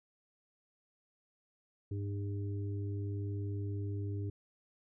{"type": "harmonic tone", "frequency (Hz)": 100.8, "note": "G2", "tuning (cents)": 49, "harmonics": [1, 3, 4], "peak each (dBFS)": [-35, -45, -47], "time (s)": [1.91, 4.3], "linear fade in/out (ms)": 5, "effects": []}